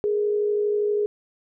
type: tone pair together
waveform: sine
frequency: 415.7 / 468.2 Hz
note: G#4 / A#4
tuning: +2 / +8 cents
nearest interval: major second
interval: 206 cents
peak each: -20 / -31 dBFS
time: 0.04-1.06 s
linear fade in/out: 0 ms
effects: none